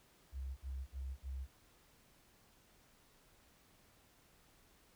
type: tone bursts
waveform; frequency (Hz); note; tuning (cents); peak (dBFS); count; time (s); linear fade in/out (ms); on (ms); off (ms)
sine; 66.3; C2; +23; -40; 4; 0.32-1.473; 50; 250; 51
effects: pink hiss -68 dBFS RMS until 4.95 s